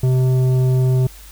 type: tone with tanh clipping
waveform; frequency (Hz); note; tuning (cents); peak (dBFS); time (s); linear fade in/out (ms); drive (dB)
triangle; 128.7; C3; -28; -14; 0.03-1.07; 5; 14
effects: added 50 Hz sine -39 dBFS peak until 1.31 s + white hiss -43 dBFS RMS until 1.31 s